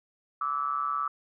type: ring-modulated tone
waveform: triangle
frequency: 69.5 Hz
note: C#2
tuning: 5 cents sharp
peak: -22 dBFS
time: 0.41-1.08 s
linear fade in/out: 5 ms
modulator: 1230 Hz
effects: none